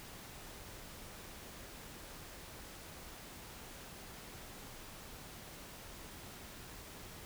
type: silence
effects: pink hiss -51 dBFS RMS until 7.25 s